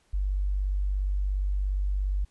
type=tone; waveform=sine; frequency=48.57 Hz; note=G1; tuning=15 cents flat; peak=-24 dBFS; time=0.13-2.25 s; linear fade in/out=10 ms; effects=pink hiss -67 dBFS RMS until 2.3 s + resampled to 24000 Hz